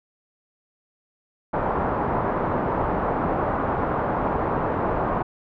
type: low-pass noise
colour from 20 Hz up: white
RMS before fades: -24 dBFS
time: 1.53-5.23 s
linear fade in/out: 10 ms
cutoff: 1100 Hz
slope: 24 dB/octave
effects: none